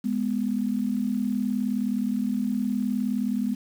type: tone pair together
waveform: sine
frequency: 207.8 / 247.1 Hz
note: G#3 / B3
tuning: +1 / +1 cents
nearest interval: minor third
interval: 300 cents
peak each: -26 dBFS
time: 0.04-3.55 s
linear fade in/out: 10 ms
effects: 8-bit